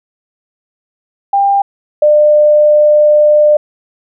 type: tone pair in turn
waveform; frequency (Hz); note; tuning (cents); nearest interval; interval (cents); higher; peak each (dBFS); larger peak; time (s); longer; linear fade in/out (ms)
sine; 797 / 599.1; G5 / D5; +28 / +34; perfect fourth; 494; first; -7 / -4; second; 1.33-1.62 / 2.02-3.57; second; 5
effects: none